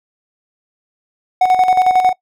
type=tone with tremolo; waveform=triangle; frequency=740 Hz; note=F#5; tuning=in tune; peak=-5 dBFS; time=1.41-2.13 s; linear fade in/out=5 ms; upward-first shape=square; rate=11 Hz; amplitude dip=55%; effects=noise-tail reverb RT60 0.1 s tail -21 dB re dry